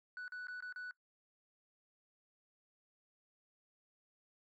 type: tone with dropouts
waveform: sine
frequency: 1483 Hz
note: F#6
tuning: 4 cents sharp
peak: -40 dBFS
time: 0.17-0.91 s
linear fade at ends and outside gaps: 1 ms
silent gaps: 0.28-0.321 / 0.47-0.483 / 0.605-0.624 / 0.725-0.76 s
effects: noise-tail reverb RT60 0.1 s tail -23 dB re dry + tanh soft clip ceiling -42 dBFS